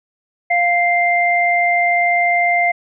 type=tone pair together; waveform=sine; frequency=698.5 / 2093 Hz; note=F5 / C7; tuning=0 / 0 cents; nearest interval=octave + perfect fifth; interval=1900 cents; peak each=-15 dBFS; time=0.5-2.72 s; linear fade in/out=10 ms; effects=none